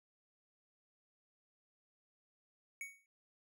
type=tone with exponential decay; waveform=square; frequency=2233 Hz; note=C#7; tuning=12 cents sharp; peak=-40 dBFS; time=2.81-3.06 s; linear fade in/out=1 ms; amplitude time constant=54 ms; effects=none